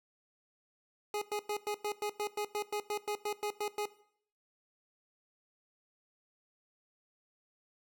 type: tone bursts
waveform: 25% pulse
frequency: 416.6 Hz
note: G#4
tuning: 5 cents sharp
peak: -29 dBFS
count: 16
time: 1.14-3.856 s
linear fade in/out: 2 ms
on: 76 ms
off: 100 ms
effects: noise-tail reverb RT60 0.6 s tail -17 dB re dry